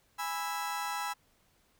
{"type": "chord", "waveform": "35% pulse", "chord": "E major", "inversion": "first", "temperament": "just", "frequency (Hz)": [824.1, 988.9, 1318.5], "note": ["G#5", "B5", "E6"], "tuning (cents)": [-14, 2, 0], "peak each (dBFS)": [-36, -36, -37], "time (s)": [0.18, 1.14], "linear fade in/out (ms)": 20, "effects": ["pink hiss -69 dBFS RMS until 1.79 s"]}